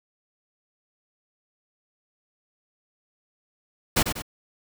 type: noise with echo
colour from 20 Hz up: pink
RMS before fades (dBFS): -20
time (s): 3.96-4.03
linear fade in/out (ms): 10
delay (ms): 96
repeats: 2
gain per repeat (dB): -7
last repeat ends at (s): 4.222
effects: none